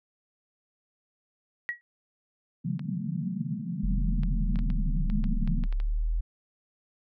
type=tone with exponential decay; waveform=sine; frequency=1916 Hz; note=A#6; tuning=47 cents sharp; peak=-24 dBFS; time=1.69-1.81 s; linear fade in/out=0 ms; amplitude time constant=25 ms
type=band-pass noise; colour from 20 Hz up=white; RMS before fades=-32 dBFS; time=2.64-5.67 s; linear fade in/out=10 ms; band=130 to 230 Hz; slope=96 dB/octave
type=clicks; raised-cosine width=0.3 ms; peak=-28 dBFS; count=11; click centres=2.794 / 4.234 / 4.558 / 4.59 / 4.702 / 5.1 / 5.241 / 5.476 / 5.638 / 5.726 / 5.801 s
type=linear two-way sweep; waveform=sine; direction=down then up; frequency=43.65 to 31.39 to 41.78 Hz; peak=-24 dBFS; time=3.83-6.21 s; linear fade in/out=10 ms; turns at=5.44 s
effects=none